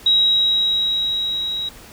sine tone with level ramp, 3835 Hz, A#7, 48 cents sharp, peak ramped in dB -11 to -22 dBFS, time 0.06-1.69 s, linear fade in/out 5 ms, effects pink hiss -42 dBFS RMS until 1.92 s

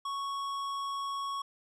sine tone with tanh clipping, 1108.7 Hz, C#6, in tune, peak -35 dBFS, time 0.05-1.42 s, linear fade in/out 5 ms, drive 14 dB, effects none

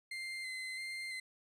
35% pulse tone with vibrato, 2075 Hz, C7, 15 cents flat, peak -38 dBFS, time 0.11-1.2 s, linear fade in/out 5 ms, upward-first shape square, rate 1.5 Hz, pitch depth 18 cents each way, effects low-pass 10000 Hz 12 dB/octave

